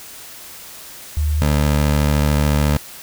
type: tone pair in turn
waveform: sine / 20% pulse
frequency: 75.8 / 73.77 Hz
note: D#2 / D2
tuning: -45 / +8 cents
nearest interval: unison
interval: 47 cents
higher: first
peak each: -15 / -9 dBFS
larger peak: second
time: 1.17-1.42 / 1.42-2.77 s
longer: second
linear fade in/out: 0 ms
effects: white hiss -37 dBFS RMS until 3.02 s